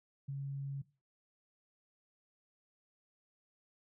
sine tone, 138.59 Hz, C#3, in tune, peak -37 dBFS, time 0.28-0.82 s, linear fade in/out 10 ms, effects noise-tail reverb RT60 0.3 s tail -18 dB re dry

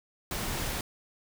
pink noise, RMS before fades -33 dBFS, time 0.31-0.81 s, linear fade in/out 2 ms, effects none

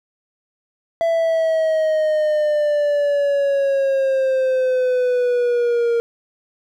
triangle exponential sweep, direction down, 668 to 466 Hz, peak -13 dBFS, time 1.01-6 s, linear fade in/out 0 ms, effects none

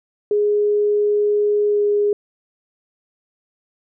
sine tone with pitch glide, 415.3 to 412.4 Hz, G#4 to G#4, 0 to -12 cents, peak -14 dBFS, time 0.31-2.13 s, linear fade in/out 2 ms, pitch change -12 cents, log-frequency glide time 1.68-1.81 s, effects none

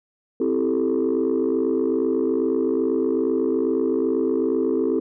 sine chord, A minor seventh, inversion first, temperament equal, 261.6 / 329.6 / 392 / 440 Hz, C4 / E4 / G4 / A4, 0 / 0 / 0 / 0 cents, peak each -23 dBFS, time 0.4-5 s, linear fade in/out 5 ms, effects tanh soft clip ceiling -13 dBFS

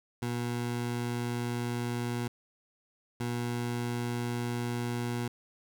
20% pulse tone bursts at uneven times, 120 Hz, B2, 49 cents flat, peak -26 dBFS, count 2, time 0.22-2.28 / 3.2-5.28 s, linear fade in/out 5 ms, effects none

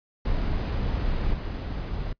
brown noise with level steps, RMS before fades -26 / -30 dBFS, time 0.25-2.13 s, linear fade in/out 5 ms, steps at 1.33 s, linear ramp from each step 10 ms, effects noise-tail reverb RT60 0.1 s tail -24 dB re dry + resampled to 11025 Hz

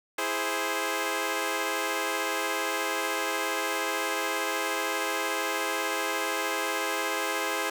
10% pulse chord, E augmented, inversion none, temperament equal, 329.6 / 415.3 / 523.3 Hz, E4 / G#4 / B#4, 0 / 0 / 0 cents, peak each -25 / -23 / -23 dBFS, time 0.18-7.7 s, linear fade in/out 5 ms, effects none

